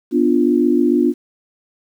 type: chord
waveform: sine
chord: B diminished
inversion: none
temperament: equal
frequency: 246.9 / 293.7 / 349.2 Hz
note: B3 / D4 / F4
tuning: 0 / 0 / 0 cents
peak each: -16 dBFS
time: 0.11-1.14 s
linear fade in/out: 50 ms
effects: 8-bit